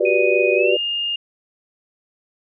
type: chord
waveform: sine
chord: G major seventh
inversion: third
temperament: just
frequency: 367.5 / 392 / 490 / 588 Hz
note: F#4 / G4 / B4 / D5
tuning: -12 / 0 / -14 / +2 cents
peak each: -20 dBFS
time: 0-0.77 s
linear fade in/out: 10 ms
type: tone with pitch glide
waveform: sine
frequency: 2489 to 2826 Hz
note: D#7 to F7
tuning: 0 to +20 cents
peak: -20 dBFS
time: 0.05-1.16 s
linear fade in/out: 5 ms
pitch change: +220 cents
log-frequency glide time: 0.55-0.75 s
effects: none